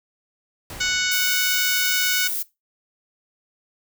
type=noise with exponential decay; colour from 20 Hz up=pink; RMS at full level=-34 dBFS; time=0.7-1.72 s; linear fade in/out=2 ms; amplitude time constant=220 ms
type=harmonic tone; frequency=740 Hz; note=F#5; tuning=in tune; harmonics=2 / 3 / 4 / 5 / 6 / 7 / 8 / 9 / 10; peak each=-25 / -27 / -28 / -29 / -30 / -30 / -31 / -32 / -32 dBFS; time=0.8-2.28 s; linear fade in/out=10 ms
type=noise; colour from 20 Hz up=violet; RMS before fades=-26 dBFS; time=1.11-2.43 s; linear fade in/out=10 ms
effects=noise-tail reverb RT60 0.2 s tail -18 dB re dry